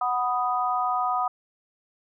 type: chord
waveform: sine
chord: B major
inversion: second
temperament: equal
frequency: 740 / 987.8 / 1244.5 Hz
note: F#5 / B5 / D#6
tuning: 0 / 0 / 0 cents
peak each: -26 / -29 / -26 dBFS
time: 0.01-1.28 s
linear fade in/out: 5 ms
effects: none